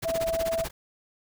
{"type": "noise with tremolo", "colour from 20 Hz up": "pink", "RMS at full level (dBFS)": -32, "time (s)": [0.02, 0.71], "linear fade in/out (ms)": 10, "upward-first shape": "sine", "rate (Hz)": 16, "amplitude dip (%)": 100}
{"type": "tone", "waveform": "sine", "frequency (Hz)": 659.3, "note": "E5", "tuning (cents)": 0, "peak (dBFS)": -25, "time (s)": [0.04, 0.65], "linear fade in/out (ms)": 20}
{"effects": []}